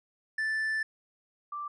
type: tone pair in turn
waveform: triangle / sine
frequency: 1760 / 1174.7 Hz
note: A6 / D6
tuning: 0 / 0 cents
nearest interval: perfect fifth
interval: 700 cents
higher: first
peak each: -26 / -34 dBFS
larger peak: first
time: 0.38-0.83 / 1.52-1.68 s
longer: first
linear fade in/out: 5 ms
effects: resampled to 24000 Hz